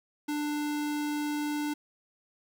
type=tone; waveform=square; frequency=296.1 Hz; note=D4; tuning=14 cents sharp; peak=-30 dBFS; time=0.28-1.74 s; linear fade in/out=10 ms; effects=11-bit